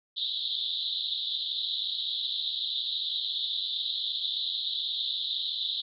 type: band-pass noise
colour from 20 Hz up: white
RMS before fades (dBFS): -32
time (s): 0.16-5.82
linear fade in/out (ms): 20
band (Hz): 3400 to 4000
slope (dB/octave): 96
effects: none